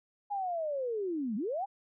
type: linear two-way sweep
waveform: sine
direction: down then up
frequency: 830.6 to 196 to 830.6 Hz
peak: -31 dBFS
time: 0.3-1.66 s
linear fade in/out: 20 ms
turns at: 1.36 s
effects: none